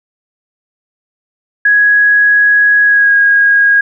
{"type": "tone with pitch glide", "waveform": "sine", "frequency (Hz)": [1666, 1639.3], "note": ["G#6", "G#6"], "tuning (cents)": [5, -23], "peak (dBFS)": -5, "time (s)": [1.65, 3.81], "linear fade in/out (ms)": 5, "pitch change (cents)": -28, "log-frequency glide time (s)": [2.84, 3.14], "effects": []}